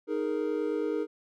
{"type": "chord", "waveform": "triangle", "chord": "D# suspended fourth", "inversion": "none", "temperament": "equal with one note detuned", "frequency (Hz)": [311.1, 417, 466.2], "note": ["D#4", "G#4", "A#4"], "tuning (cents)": [0, 7, 0], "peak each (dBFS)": -30, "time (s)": [0.07, 1.07], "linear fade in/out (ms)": 50, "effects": []}